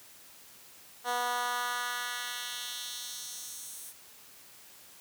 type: tone with high-pass filter sweep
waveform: 10% pulse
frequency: 243.9 Hz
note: B3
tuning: 21 cents flat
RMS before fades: -36 dBFS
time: 1.04-3.94 s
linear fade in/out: 50 ms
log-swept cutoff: 650 to 10000 Hz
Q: 1.3
effects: white hiss -54 dBFS RMS until 5 s + high-pass 60 Hz 12 dB/octave